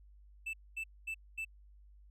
triangle tone bursts, 2645 Hz, E7, 5 cents sharp, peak -35 dBFS, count 4, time 0.46-1.45 s, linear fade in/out 10 ms, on 75 ms, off 230 ms, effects added 50 Hz sine -56 dBFS peak until 2.1 s

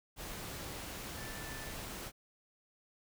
sine tone in noise, 1762 Hz, A6, 2 cents sharp, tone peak -50 dBFS, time 1.16-1.74 s, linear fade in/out 50 ms, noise pink, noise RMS -44 dBFS, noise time 0.16-2.12 s, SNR -9 dB, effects none

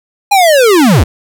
square linear sweep, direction down, 830.6 to 55 Hz, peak -5 dBFS, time 0.31-1.04 s, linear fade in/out 10 ms, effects none

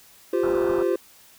triangle chord, F suspended second, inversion none, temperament equal with one note detuned, 349.2 / 392 / 516.9 Hz, F4 / G4 / C5, 0 / 0 / -21 cents, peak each -21 / -22 / -24 dBFS, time 0.33-0.96 s, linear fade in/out 5 ms
white low-pass noise, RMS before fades -34 dBFS, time 0.43-0.83 s, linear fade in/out 5 ms, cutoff 1500 Hz, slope 96 dB/octave
effects white hiss -52 dBFS RMS until 1.38 s

